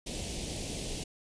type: band-stop noise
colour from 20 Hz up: pink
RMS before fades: -37 dBFS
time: 0.06-1.04 s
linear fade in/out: 10 ms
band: 660 to 2600 Hz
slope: 24 dB/octave
effects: resampled to 22050 Hz